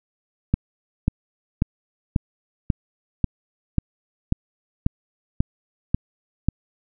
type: click train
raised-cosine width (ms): 5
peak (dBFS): -5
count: 12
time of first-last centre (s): 0.54-6.486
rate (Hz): 1.85
effects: none